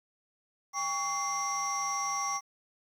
sine tone cluster, 800 / 1122 / 2085 / 5640 / 6140 Hz, G5 / C#6 / C7 / F8 / G8, +35 / +21 / -7 / +16 / -37 cents, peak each -36 / -31 / -39 / -35 / -39 dBFS, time 0.73-2.41 s, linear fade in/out 50 ms, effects tanh soft clip ceiling -24 dBFS + 10-bit

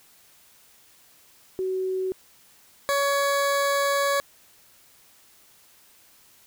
sine / 20% pulse tone pair in turn, 375.4 / 561.3 Hz, F#4 / C#5, +25 / +22 cents, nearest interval perfect fifth, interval 697 cents, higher second, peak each -24 / -16 dBFS, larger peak second, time 1.59-2.12 / 2.89-4.2 s, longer second, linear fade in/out 0 ms, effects white hiss -56 dBFS RMS until 6.46 s

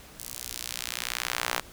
sawtooth tone with high-pass filter sweep, 60.8 Hz, B1, 26 cents flat, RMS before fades -34 dBFS, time 0.19-1.6 s, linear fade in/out 5 ms, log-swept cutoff 8200 to 910 Hz, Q 0.73, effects pink hiss -49 dBFS RMS until 1.72 s

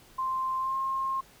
sine tone with pitch glide, 1046.5 to 1067.3 Hz, C6 to C6, 0 to +34 cents, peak -27 dBFS, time 0.18-1.21 s, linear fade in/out 10 ms, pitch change +34 cents, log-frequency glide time 0.59-0.76 s, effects pink hiss -56 dBFS RMS until 1.4 s

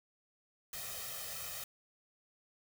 white noise with comb filter, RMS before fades -43 dBFS, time 0.73-1.64 s, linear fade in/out 2 ms, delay 1.6 ms, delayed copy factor +0.9, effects none

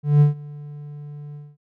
triangle tone with ADSR envelope, 146.83 Hz, D3, in tune, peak -7 dBFS, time 0.03-1.57 s, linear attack 180 ms, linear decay 130 ms, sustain -24 dB, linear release 220 ms, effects none

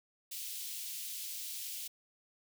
white high-pass noise, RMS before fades -42 dBFS, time 0.31-1.88 s, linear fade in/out 10 ms, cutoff 2700 Hz, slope 24 dB/octave, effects none

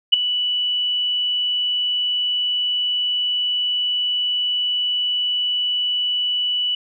sine tone with ADSR envelope, 2960 Hz, F#7, in tune, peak -5 dBFS, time 0.12-6.75 s, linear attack 16 ms, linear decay 9 ms, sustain -13 dB, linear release 4 ms, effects none

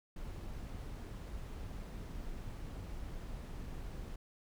brown noise, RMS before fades -44 dBFS, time 0.16-4.16 s, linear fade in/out 5 ms, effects none

